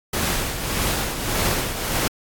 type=noise with tremolo; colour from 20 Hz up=pink; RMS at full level=-21 dBFS; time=0.13-2.08 s; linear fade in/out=5 ms; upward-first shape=triangle; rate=1.7 Hz; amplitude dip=60%; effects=AAC 64 kbps